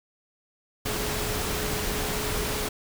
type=tone in noise; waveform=sine; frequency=423.2 Hz; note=G#4; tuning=33 cents sharp; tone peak=-35 dBFS; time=0.85-2.69 s; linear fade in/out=10 ms; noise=pink; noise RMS=-29 dBFS; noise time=0.85-2.69 s; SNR=-9 dB; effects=none